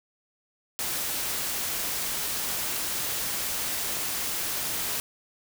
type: noise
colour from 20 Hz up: white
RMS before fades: -30 dBFS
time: 0.79-5 s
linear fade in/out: 0 ms
effects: none